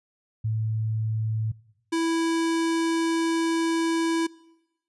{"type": "tone pair in turn", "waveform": ["sine", "square"], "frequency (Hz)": [110, 329.6], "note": ["A2", "E4"], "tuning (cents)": [0, 0], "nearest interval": "octave + perfect fifth", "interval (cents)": 1900, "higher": "second", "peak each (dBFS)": -23, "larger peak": "neither", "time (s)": [[0.44, 1.52], [1.92, 4.27]], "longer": "second", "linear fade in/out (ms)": 10, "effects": ["noise-tail reverb RT60 1.0 s tail -23 dB re dry", "resampled to 24000 Hz"]}